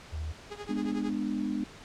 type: tone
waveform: sine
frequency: 77.78 Hz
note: D#2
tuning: in tune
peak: -32 dBFS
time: 0.12-0.33 s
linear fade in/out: 20 ms
type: tone with tremolo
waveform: sawtooth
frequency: 412.5 Hz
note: G#4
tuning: 12 cents flat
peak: -32 dBFS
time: 0.5-1.11 s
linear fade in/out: 20 ms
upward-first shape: triangle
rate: 11 Hz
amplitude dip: 100%
type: chord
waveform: sine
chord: G# diminished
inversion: none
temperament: just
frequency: 207.7 / 249.2 / 299 Hz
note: G#3 / B3 / D4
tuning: 0 / +16 / +31 cents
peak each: -33 dBFS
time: 0.69-1.64 s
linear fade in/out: 5 ms
effects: pink hiss -49 dBFS RMS until 1.84 s + low-pass 6000 Hz 12 dB/octave